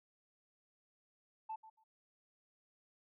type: tone with echo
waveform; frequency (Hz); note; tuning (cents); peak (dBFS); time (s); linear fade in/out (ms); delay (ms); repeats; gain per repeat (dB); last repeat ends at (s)
sine; 880; A5; 0; -39; 1.49-1.56; 10; 140; 2; -15; 1.84
effects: tanh soft clip ceiling -36 dBFS